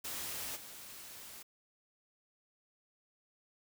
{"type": "noise with level steps", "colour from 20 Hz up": "white", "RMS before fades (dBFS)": [-41, -50], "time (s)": [0.04, 1.43], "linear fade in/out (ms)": 10, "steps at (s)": 0.55, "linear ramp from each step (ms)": 20, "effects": []}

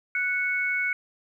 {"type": "tone pair together", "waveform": "sine", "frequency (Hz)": [1480, 2212], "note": ["F#6", "C#7"], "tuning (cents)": [0, -4], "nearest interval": "perfect fifth", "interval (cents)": 696, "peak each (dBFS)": [-28, -25], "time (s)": [0.15, 0.93], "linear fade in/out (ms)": 2, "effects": ["10-bit"]}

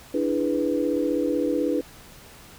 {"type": "chord", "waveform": "sine", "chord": "E dominant seventh", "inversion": "third", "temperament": "equal", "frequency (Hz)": [293.7, 329.6, 415.3, 493.9], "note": ["D4", "E4", "G#4", "B4"], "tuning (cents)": [0, 0, 0, 0], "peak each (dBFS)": [-25, -27, -30, -26], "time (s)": [0.14, 1.81], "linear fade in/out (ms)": 5, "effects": ["pink hiss -47 dBFS RMS until 2.58 s"]}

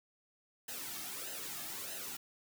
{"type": "noise with flanger", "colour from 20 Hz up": "white", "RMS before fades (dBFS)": -43, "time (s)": [0.68, 2.17], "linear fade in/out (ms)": 5, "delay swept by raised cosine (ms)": [0.87, 2.07], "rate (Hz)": 1.6, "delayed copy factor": -0.7, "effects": []}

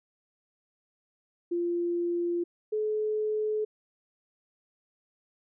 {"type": "tone pair in turn", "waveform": "sine", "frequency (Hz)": [346, 428.5], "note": ["F4", "A4"], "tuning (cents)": [-16, -46], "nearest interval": "major third", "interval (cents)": 370, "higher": "second", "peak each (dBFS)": -26, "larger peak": "neither", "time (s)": [[1.51, 2.44], [2.72, 3.65]], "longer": "neither", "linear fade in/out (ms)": 10, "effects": []}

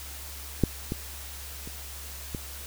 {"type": "clicks", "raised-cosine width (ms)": 3, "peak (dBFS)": [-7, -16, -27, -19], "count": 4, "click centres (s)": [0.637, 0.921, 1.675, 2.348], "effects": ["added 69 Hz sine -42 dBFS peak until 2.66 s", "white hiss -42 dBFS RMS until 2.66 s"]}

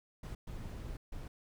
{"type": "noise bursts at uneven times", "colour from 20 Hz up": "brown", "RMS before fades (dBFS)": -43, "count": 3, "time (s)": [[0.23, 0.35], [0.47, 0.97], [1.12, 1.28]], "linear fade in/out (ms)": 5, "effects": []}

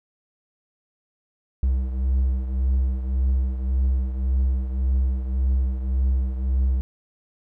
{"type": "beating tone pair", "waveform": "triangle", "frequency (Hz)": [64.5, 66.3], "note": ["C2", "C2"], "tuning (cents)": [-24, 23], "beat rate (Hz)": 1.8, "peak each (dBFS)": [-18, -25], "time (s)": [1.63, 6.81], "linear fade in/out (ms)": 0, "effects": []}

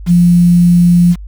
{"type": "tone with quantisation", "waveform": "sine", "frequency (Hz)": 174.61, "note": "F3", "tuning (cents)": 0, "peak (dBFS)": -4, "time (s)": [0.06, 1.16], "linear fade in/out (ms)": 50, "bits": 5, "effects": ["added 50 Hz sine -25 dBFS peak until 1.27 s"]}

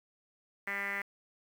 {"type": "tone with low-pass filter", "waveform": "5% pulse", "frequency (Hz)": 199.4, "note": "G3", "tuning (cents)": 30, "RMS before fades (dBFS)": -36, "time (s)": [0.67, 1.02], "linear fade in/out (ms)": 5, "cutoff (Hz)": 2000, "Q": 7.5, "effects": ["9-bit"]}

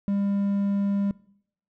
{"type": "tone", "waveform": "triangle", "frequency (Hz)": 200, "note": "G3", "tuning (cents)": 35, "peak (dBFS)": -20, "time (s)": [0.08, 1.11], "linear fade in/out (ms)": 0, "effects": ["noise-tail reverb RT60 0.7 s tail -21 dB re dry"]}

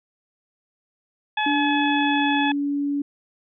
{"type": "harmonic tone", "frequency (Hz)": 853, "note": "G#5", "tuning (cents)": 46, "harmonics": [1, 2, 3, 4], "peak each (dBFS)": [-23, -26, -28, -29], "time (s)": [1.37, 2.52], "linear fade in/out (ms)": 5}
{"type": "tone with pitch glide", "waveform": "sine", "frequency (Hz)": [291.5, 285.2], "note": ["D4", "C#4"], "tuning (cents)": [-13, 49], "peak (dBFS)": -21, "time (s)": [1.46, 3.02], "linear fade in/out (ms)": 5, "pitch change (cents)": -38, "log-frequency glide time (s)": [1.76, 2.41]}
{"effects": []}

